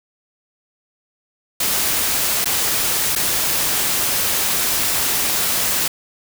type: noise with dropouts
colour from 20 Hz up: white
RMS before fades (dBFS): -19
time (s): 1.6-5.88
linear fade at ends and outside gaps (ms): 5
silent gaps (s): 2.445-2.456 / 3.153-3.159
effects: none